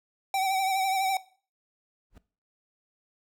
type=tone with vibrato; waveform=square; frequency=768 Hz; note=G5; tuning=36 cents flat; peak=-25 dBFS; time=0.34-1.17 s; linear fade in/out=2 ms; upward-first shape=triangle; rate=12 Hz; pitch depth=50 cents each way
type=noise with exponential growth; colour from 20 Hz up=brown; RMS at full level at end=-40 dBFS; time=2.1-2.18 s; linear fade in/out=5 ms; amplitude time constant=17 ms
effects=noise-tail reverb RT60 0.4 s tail -18 dB re dry